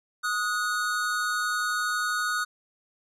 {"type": "tone pair together", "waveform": "square", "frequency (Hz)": [1249, 1461.2], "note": ["D#6", "F#6"], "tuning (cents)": [6, -22], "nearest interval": "minor third", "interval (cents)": 272, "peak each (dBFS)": [-30, -28], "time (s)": [0.23, 2.45], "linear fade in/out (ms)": 20, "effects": ["low-pass 12000 Hz 12 dB/octave"]}